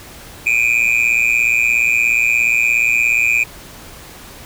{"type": "tone with amplitude modulation", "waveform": "triangle", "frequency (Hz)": 2430, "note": "D#7", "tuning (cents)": -42, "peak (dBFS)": -6, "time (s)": [0.46, 3.44], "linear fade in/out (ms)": 10, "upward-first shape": "sine", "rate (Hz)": 117, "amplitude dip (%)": 100, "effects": ["pink hiss -37 dBFS RMS until 4.45 s"]}